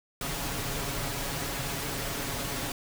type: noise with comb filter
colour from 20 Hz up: pink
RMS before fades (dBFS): -33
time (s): 0.21-2.72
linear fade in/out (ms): 2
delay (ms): 7.2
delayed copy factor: +0.6
effects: none